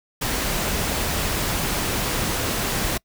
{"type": "noise", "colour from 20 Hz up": "pink", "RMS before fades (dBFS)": -24, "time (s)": [0.21, 2.98], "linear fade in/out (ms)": 10, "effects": ["noise-tail reverb RT60 0.1 s tail -26 dB re dry"]}